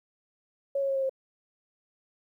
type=tone with pitch steps; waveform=sine; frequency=554.4 / 548.7 / 543 / 537.4 / 531.8 Hz; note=C#5 / C#5 / C#5 / C5 / C5; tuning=0 / -18 / -36 / +46 / +28 cents; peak=-25 dBFS; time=0.75-1.095 s; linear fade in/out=5 ms; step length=69 ms; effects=11-bit